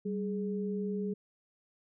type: tone pair together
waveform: sine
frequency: 194.7 / 418.1 Hz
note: G3 / G#4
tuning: -12 / +12 cents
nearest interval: octave + minor second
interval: 1324 cents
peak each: -33 / -36 dBFS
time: 0.05-1.14 s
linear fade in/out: 10 ms
effects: none